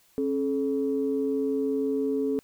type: tone pair together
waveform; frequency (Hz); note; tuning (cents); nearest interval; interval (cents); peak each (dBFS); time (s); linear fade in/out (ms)
sine; 271.3 / 430.6; C#4 / A4; -37 / -37; minor sixth; 800; -26 / -26; 0.18-2.39; 0
effects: tanh soft clip ceiling -16 dBFS + white hiss -62 dBFS RMS until 2.43 s